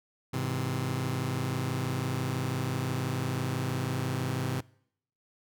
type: chord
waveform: sawtooth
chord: Ab augmented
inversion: none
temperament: just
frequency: 103.83 / 129.78 / 162.23 Hz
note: Ab2 / C3 / E3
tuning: 0 / -14 / -27 cents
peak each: -32 / -27 / -33 dBFS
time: 0.33-4.61 s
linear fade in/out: 10 ms
effects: noise-tail reverb RT60 0.7 s tail -24 dB re dry